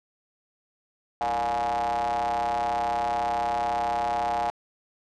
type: ring-modulated tone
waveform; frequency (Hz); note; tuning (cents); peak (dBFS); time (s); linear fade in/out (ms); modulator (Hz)
square; 63; B1; +35; -22; 1.21-4.5; 0; 773
effects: low-pass 6000 Hz 12 dB/octave